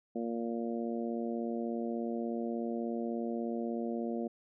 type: harmonic tone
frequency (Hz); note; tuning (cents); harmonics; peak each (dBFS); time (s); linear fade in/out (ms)
116.54; A#2; 0; 2 / 3 / 4 / 5 / 6; -35 / -39 / -41 / -43 / -45; 0.15-4.28; 10
effects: none